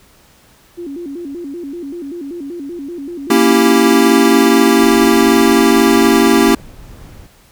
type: tone with vibrato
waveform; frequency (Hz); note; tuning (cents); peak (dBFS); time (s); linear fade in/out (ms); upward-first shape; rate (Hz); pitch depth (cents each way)
sine; 311.1; D#4; 0; -23; 0.77-5.18; 20; square; 5.2; 190
type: chord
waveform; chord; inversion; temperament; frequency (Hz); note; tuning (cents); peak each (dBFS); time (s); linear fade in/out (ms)
square; A# diminished seventh; none; equal; 233.1 / 277.2 / 329.6 / 392; A#3 / C#4 / E4 / G4; 0 / 0 / 0 / 0; -14; 3.3-6.55; 5
type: noise with tremolo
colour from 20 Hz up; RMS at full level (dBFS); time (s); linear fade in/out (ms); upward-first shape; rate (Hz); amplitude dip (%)
brown; -33; 4.78-7.27; 5; triangle; 1.9; 35
type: clicks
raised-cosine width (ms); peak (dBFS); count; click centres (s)
2; -24; 5; 4.948 / 5.168 / 5.252 / 6.094 / 6.599
effects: pink hiss -48 dBFS RMS until 7.51 s